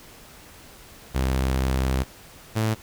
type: tone pair in turn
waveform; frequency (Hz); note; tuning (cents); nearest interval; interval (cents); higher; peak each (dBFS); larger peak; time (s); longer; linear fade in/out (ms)
sawtooth; 65.41 / 110.01; C2 / A2; 0 / 0; major sixth; 900; second; -17; neither; 1.14-2.04 / 2.55-2.75; first; 20
effects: pink hiss -47 dBFS RMS until 2.82 s